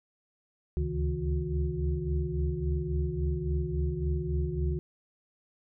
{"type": "tone cluster", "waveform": "sine", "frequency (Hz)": [71.1, 74.7, 137.2, 158.7, 361.8], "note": ["C#2", "D2", "C#3", "D#3", "F#4"], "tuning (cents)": [45, 30, -17, 35, -39], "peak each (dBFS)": [-31, -33, -38, -34, -36], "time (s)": [0.77, 4.79], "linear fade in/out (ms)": 0, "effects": []}